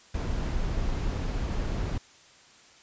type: noise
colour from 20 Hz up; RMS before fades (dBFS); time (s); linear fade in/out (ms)
brown; -29; 0.14-1.98; 5
effects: white hiss -55 dBFS RMS until 2.82 s + resampled to 16000 Hz